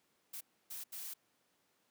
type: noise bursts at uneven times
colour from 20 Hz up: blue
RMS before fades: -45 dBFS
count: 3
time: 0.33-0.41 / 0.7-0.84 / 0.92-1.14 s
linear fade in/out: 10 ms
effects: pink hiss -75 dBFS RMS until 1.9 s + high-pass 200 Hz 12 dB/octave